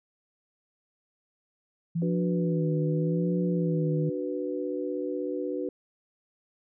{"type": "tone with vibrato", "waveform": "sine", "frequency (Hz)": 165.7, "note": "E3", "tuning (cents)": 9, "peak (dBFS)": -25, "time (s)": [1.95, 4.1], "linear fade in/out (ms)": 10, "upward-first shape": "sine", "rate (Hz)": 0.86, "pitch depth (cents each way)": 110}
{"type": "chord", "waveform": "sine", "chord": "B minor", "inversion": "first", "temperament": "equal", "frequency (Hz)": [293.7, 370, 493.9], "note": ["D4", "F#4", "B4"], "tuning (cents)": [0, 0, 0], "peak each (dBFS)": -33, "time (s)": [2.02, 5.69], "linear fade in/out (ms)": 2}
{"effects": []}